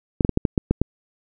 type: clicks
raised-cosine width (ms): 3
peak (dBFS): -4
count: 8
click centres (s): 0.208 / 0.249 / 0.293 / 0.374 / 0.452 / 0.578 / 0.71 / 0.816
effects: none